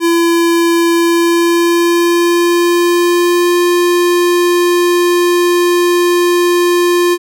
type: tone with pitch glide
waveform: square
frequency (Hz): 338.1 to 351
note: E4 to F4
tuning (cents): +44 to +9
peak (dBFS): -9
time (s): 0-7.18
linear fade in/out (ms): 50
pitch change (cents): +65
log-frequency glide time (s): 0.92-3.59
effects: none